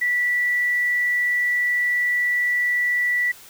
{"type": "tone", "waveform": "sine", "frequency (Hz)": 1959, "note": "B6", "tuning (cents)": -15, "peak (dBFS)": -18, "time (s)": [0.01, 3.32], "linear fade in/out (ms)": 10, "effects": ["white hiss -45 dBFS RMS until 3.49 s"]}